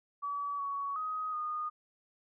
sine tone with pitch steps, 1143 / 1122 / 1257 / 1228 Hz, D6 / C#6 / D#6 / D#6, -47 / +21 / +17 / -23 cents, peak -33 dBFS, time 0.22-1.7 s, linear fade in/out 20 ms, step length 370 ms, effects none

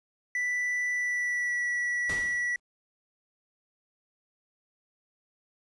triangle tone with pitch glide, 1975.5 to 1944.9 Hz, B6 to B6, 0 to -27 cents, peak -25 dBFS, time 0.35-2.56 s, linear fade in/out 2 ms, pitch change -27 cents, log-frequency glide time 0.92-1.65 s
pink noise with exponential decay, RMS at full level -35 dBFS, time 2.09-2.6 s, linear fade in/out 5 ms, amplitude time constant 110 ms
effects resampled to 22050 Hz

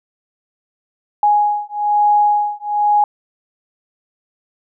sine beating tone pair, 830.6 / 831.7 Hz, G#5 / G#5, 0 / +2 cents, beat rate 1.1 Hz, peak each -15 dBFS, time 1.23-3.04 s, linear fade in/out 2 ms, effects none

